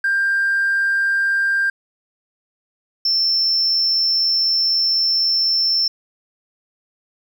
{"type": "tone pair in turn", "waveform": "triangle", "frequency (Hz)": [1591, 5358], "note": ["G6", "E8"], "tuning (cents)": [25, 27], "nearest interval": "octave + major sixth", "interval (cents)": 2102, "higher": "second", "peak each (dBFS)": -12, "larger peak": "neither", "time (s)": [[0.04, 1.7], [3.05, 5.88]], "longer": "second", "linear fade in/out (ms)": 5, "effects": ["tanh soft clip ceiling -12 dBFS"]}